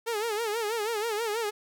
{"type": "tone with vibrato", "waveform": "sawtooth", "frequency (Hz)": 440, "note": "A4", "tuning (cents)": 0, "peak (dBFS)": -24, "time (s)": [0.06, 1.51], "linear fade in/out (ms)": 20, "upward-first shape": "sine", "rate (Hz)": 6.2, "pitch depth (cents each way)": 120, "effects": []}